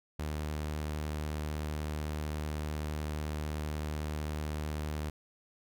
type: tone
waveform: sawtooth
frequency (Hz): 75.9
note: D#2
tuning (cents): -42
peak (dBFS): -30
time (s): 0.19-5.1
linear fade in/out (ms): 5
effects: none